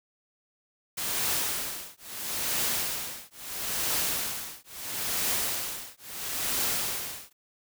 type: noise with tremolo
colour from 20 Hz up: white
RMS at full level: -27 dBFS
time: 0.97-7.33 s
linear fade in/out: 10 ms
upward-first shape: triangle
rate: 0.75 Hz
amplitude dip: 100%
effects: none